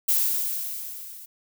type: noise with level ramp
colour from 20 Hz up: violet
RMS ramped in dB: -20 to -43 dBFS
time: 0.08-1.26 s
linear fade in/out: 10 ms
effects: none